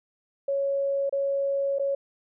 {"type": "tone with dropouts", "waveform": "sine", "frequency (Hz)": 554.4, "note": "C#5", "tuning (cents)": 0, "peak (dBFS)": -23, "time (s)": [0.48, 1.95], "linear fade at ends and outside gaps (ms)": 5, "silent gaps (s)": [[1.095, 1.125], [1.786, 1.795]], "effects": []}